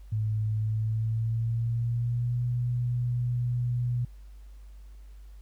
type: tone with pitch glide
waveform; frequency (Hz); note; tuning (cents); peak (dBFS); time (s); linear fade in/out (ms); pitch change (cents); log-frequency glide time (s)
sine; 108 to 121.93; A2 to B2; -32 to -22; -25; 0.12-4.05; 5; +210; 0.58-2.42
effects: added 50 Hz sine -44 dBFS peak until 5.41 s + pink hiss -66 dBFS RMS until 5.41 s